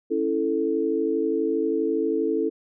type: chord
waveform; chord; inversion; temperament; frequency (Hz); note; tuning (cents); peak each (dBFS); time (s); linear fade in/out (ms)
sine; A major; first; equal; 277.2 / 329.6 / 440; C#4 / E4 / A4; 0 / 0 / 0; -28 / -25 / -24; 0.1-2.5; 20
effects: none